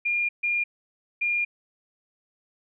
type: tone bursts at uneven times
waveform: sine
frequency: 2412 Hz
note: D7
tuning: 46 cents sharp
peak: -22 dBFS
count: 3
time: 0.05-0.29 / 0.43-0.64 / 1.21-1.45 s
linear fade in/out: 10 ms
effects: none